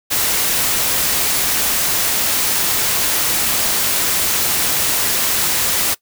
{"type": "noise", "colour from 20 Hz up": "white", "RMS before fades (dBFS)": -17, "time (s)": [0.1, 5.95], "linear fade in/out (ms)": 20, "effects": ["noise-tail reverb RT60 0.1 s tail -21 dB re dry"]}